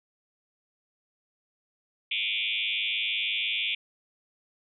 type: tone with frequency modulation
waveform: sine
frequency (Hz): 2900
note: F#7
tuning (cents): -35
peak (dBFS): -26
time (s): 2.11-3.75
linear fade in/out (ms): 5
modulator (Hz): 106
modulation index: 6.1
effects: none